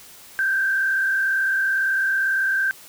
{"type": "tone with frequency modulation", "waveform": "sine", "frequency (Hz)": 1568, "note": "G6", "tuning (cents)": 0, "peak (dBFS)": -18, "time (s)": [0.39, 2.71], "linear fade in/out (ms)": 0, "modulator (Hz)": 37.9, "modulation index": 1, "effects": ["white hiss -45 dBFS RMS until 2.88 s"]}